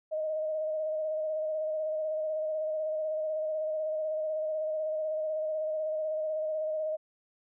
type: tone with vibrato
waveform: sine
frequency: 623 Hz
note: D#5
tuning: 2 cents sharp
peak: -29 dBFS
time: 0.11-6.97 s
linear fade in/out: 20 ms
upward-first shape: square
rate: 16 Hz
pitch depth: 20 cents each way
effects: none